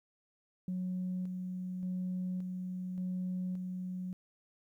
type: tone with tremolo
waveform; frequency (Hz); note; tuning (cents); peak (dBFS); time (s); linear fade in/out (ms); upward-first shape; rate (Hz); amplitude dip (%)
sine; 183.1; F#3; -18; -32; 0.68-4.13; 2; square; 0.87; 35
effects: tanh soft clip ceiling -30 dBFS + 12-bit